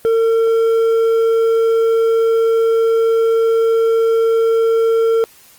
triangle tone with hard clipping, 453.9 Hz, A#4, 46 cents flat, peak -12 dBFS, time 0.05-5.24 s, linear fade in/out 0 ms, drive 7 dB, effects white hiss -46 dBFS RMS until 5.58 s + Opus 24 kbps

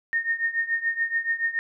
sine tone with tremolo, 1837 Hz, A#6, 26 cents flat, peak -19 dBFS, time 0.13-1.59 s, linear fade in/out 0 ms, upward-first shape triangle, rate 7 Hz, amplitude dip 90%, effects none

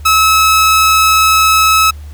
sawtooth tone, 1294 Hz, E6, 32 cents flat, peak -3 dBFS, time 0.05-1.91 s, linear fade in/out 10 ms, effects added 74 Hz sine -26 dBFS peak until 2.13 s + pink hiss -45 dBFS RMS until 2.13 s

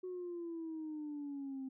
sine exponential sweep, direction down, 370 to 262 Hz, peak -39 dBFS, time 0.03-1.69 s, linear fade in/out 10 ms, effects tanh soft clip ceiling -37 dBFS

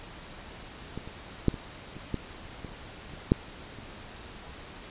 clicks, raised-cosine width 3 ms, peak -22 / -29 / -8 / -25 / -29 / -16 / -25 / -30 / -6 / -30 dBFS, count 10, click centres 0.976 / 1.075 / 1.483 / 1.542 / 1.967 / 2.143 / 2.647 / 3.137 / 3.319 / 3.787 s, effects pink hiss -45 dBFS RMS until 4.9 s + resampled to 8000 Hz

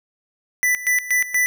square tone with tremolo, 1986 Hz, B6, 9 cents sharp, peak -16 dBFS, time 0.63-1.46 s, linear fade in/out 0 ms, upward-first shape square, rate 4.2 Hz, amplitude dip 80%, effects none

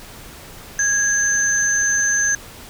sine tone pair together, 1652 / 6237 Hz, G#6 / G8, -10 / -10 cents, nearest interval octave + major seventh, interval 2300 cents, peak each -18 / -18 dBFS, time 0.79-2.35 s, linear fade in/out 2 ms, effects pink hiss -39 dBFS RMS until 2.69 s

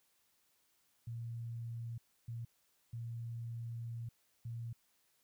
sine tone bursts at uneven times, 116.54 Hz, A#2, in tune, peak -40 dBFS, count 4, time 1.07-1.98 / 2.28-2.45 / 2.93-4.09 / 4.45-4.73 s, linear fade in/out 5 ms, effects white hiss -75 dBFS RMS until 5.23 s

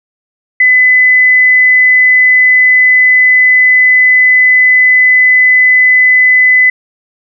sine tone, 2010 Hz, B6, 30 cents sharp, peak -3 dBFS, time 0.6-6.7 s, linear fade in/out 5 ms, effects none

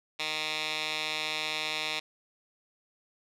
10% pulse tone with band-pass filter, 154.8 Hz, D#3, 9 cents flat, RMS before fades -33 dBFS, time 0.19-2 s, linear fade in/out 10 ms, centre 3300 Hz, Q 2.2, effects none

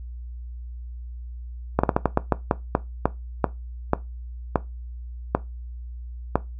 slowing click train, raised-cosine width 1 ms, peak -3 dBFS, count 15, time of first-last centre 1.79-6.356 s, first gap 45 ms, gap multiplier 1.27, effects noise-tail reverb RT60 0.2 s tail -17 dB re dry + added 60 Hz sine -33 dBFS peak until 6.59 s

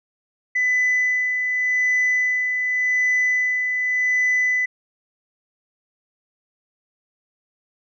sine tone with tremolo, 2000 Hz, B6, 21 cents sharp, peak -14 dBFS, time 0.55-4.66 s, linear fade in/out 10 ms, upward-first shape sine, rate 0.87 Hz, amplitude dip 45%, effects tanh soft clip ceiling -14 dBFS

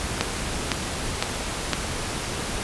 click train, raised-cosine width 0.2 ms, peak -3 dBFS, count 4, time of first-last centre 0.21-1.733 s, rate 1.97 Hz, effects pink hiss -29 dBFS RMS until 2.63 s + resampled to 24000 Hz

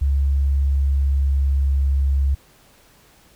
sine tone with pitch glide, 69.3 to 68.62 Hz, C#2 to C#2, 0 to -17 cents, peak -15 dBFS, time 0.01-2.35 s, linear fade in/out 10 ms, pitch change -17 cents, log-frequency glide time 0.16-1.89 s, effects pink hiss -53 dBFS RMS until 3.35 s

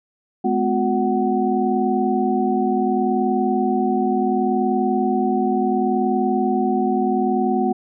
sine tone cluster, 211.8 / 252.5 / 362.3 / 748 Hz, G#3 / B3 / F#4 / F#5, +34 / +39 / -36 / +19 cents, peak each -22 dBFS, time 0.44-7.73 s, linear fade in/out 10 ms, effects none

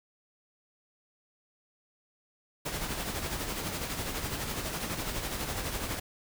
pink noise with tremolo, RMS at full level -33 dBFS, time 2.65-6 s, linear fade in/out 10 ms, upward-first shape sine, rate 12 Hz, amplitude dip 45%, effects none

